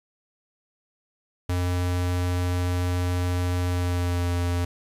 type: tone with pitch glide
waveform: square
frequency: 89.3 to 87.66 Hz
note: F2 to F2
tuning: +39 to +7 cents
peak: -23 dBFS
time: 1.49-4.65 s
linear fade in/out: 5 ms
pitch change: -32 cents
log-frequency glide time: 3.66-4.3 s
effects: resampled to 32000 Hz + 9-bit